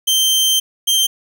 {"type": "tone pair in turn", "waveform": "sawtooth", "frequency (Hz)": [3130, 3148], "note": ["G7", "G7"], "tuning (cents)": [-3, 7], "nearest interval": "unison", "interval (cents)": 10, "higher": "second", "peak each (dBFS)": -9, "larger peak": "neither", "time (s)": [[0.07, 0.6], [0.87, 1.07]], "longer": "first", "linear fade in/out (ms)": 10, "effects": []}